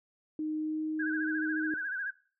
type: tone with pitch glide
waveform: sine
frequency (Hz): 308.9 to 311.6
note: D#4 to D#4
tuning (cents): -12 to +3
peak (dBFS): -31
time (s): 0.39-1.74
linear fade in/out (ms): 2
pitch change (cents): +15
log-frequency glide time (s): 0.56-0.81
type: tone with vibrato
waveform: sine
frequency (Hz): 1568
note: G6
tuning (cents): 0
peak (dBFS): -32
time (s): 0.99-2.11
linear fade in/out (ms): 10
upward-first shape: sine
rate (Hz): 14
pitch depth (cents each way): 98
effects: noise-tail reverb RT60 0.4 s tail -19 dB re dry